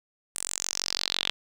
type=tone with band-pass filter sweep; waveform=sawtooth; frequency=46 Hz; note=F#1; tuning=9 cents flat; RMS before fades=-31 dBFS; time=0.35-1.3 s; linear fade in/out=0 ms; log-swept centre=9000 to 3300 Hz; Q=4.7; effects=none